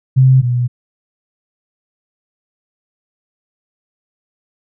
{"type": "tone pair in turn", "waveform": "sine", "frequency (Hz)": [130.81, 122.68], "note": ["C3", "B2"], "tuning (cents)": [0, -11], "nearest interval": "minor second", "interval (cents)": 111, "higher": "first", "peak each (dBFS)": [-5, -12], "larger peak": "first", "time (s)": [[0.16, 0.42], [0.42, 0.68]], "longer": "neither", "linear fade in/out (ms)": 20, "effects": []}